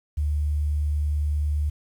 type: tone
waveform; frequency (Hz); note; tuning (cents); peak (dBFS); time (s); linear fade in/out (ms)
sine; 74.2; D2; +18; -21; 0.17-1.7; 10
effects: 9-bit